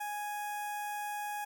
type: tone with notch filter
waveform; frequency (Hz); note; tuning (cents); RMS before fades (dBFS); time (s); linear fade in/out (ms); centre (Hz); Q
sawtooth; 830.6; G#5; 0; -38; 0-1.45; 10; 4200; 0.94
effects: none